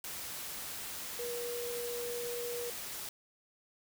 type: tone in noise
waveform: sine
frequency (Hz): 480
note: B4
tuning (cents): -49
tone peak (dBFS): -37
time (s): 1.19-2.7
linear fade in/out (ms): 2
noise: white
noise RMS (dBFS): -42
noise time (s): 0.04-3.09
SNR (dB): +2
effects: none